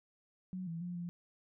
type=tone with pitch steps; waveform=sine; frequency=184.7 / 166 / 176.7 / 173.5 Hz; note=F#3 / E3 / F3 / F3; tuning=-3 / +12 / +21 / -11 cents; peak=-38 dBFS; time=0.53-1.09 s; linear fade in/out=0 ms; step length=140 ms; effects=none